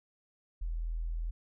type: tone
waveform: sine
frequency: 41.2 Hz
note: E1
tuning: in tune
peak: -32 dBFS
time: 0.61-1.31 s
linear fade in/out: 10 ms
effects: none